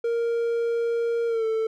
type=tone with pitch glide; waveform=triangle; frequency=466.2 to 443.9 Hz; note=A#4 to A4; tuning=0 to +15 cents; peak=-20 dBFS; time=0.04-1.67 s; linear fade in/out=5 ms; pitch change=-85 cents; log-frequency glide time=1.27-1.45 s; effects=none